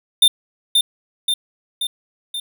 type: tone with echo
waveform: square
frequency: 3607 Hz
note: A7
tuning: 42 cents sharp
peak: -8 dBFS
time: 0.22-0.28 s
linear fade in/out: 5 ms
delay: 530 ms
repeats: 4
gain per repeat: -4 dB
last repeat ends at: 2.4 s
effects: none